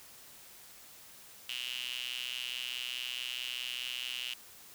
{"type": "tone with high-pass filter", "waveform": "sawtooth", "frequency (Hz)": 124.7, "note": "B2", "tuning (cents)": 17, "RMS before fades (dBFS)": -39, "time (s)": [1.49, 4.34], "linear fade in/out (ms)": 0, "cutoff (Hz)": 2900, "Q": 8, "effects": ["white hiss -54 dBFS RMS until 4.74 s"]}